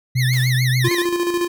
sine tone, 127.2 Hz, C3, 48 cents flat, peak -15 dBFS, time 0.15-0.89 s, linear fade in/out 10 ms
25% pulse tone with vibrato, 1950 Hz, B6, 23 cents flat, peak -18 dBFS, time 0.15-1.06 s, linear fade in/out 50 ms, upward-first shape triangle, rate 6.8 Hz, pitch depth 230 cents each way
white noise with exponential decay, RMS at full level -33 dBFS, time 0.33-0.93 s, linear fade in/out 2 ms, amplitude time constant 130 ms
square tone with tremolo, 348.1 Hz, F4, 6 cents flat, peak -17 dBFS, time 0.84-1.48 s, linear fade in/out 10 ms, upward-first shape square, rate 14 Hz, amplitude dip 45%
effects none

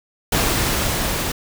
pink noise with level ramp, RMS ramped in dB -18 to -23 dBFS, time 0.32-1.32 s, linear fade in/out 5 ms, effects none

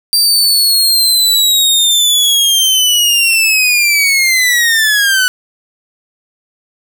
sawtooth linear sweep, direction down, 4699 to 1479 Hz, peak -5 dBFS, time 0.13-5.28 s, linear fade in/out 0 ms, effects none

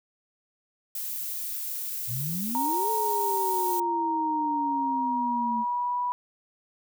violet noise, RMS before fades -33 dBFS, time 0.95-3.8 s, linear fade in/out 2 ms
sine exponential two-way sweep, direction up then down, 111.2 to 439 to 222.9 Hz, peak -30 dBFS, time 2.07-5.65 s, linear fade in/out 50 ms, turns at 2.9 s
sine tone with pitch glide, 932.3 to 979.8 Hz, A#5 to B5, 0 to -14 cents, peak -25 dBFS, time 2.55-6.12 s, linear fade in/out 0 ms, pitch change +86 cents, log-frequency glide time 4.59-6 s
effects none

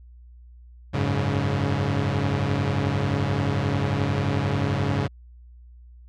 sawtooth chord, F# suspended second, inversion none, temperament equal with one note detuned, 92.5 / 103.83 / 140.44 Hz, F#2 / G#2 / C#3, 0 / 0 / +23 cents, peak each -24 / -22 / -21 dBFS, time 0.93-5.08 s, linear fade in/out 20 ms, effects added 60 Hz sine -44 dBFS peak until 6.08 s + low-pass 4000 Hz 12 dB/octave

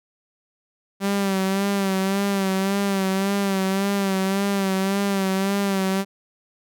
sawtooth tone with vibrato, 195.1 Hz, G3, 8 cents flat, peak -16 dBFS, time 1-6.05 s, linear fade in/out 50 ms, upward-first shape sine, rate 1.8 Hz, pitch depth 46 cents each way, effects none

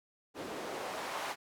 white noise with band-pass filter sweep, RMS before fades -40 dBFS, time 0.34-1.36 s, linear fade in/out 50 ms, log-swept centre 340 to 960 Hz, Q 1.2, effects none

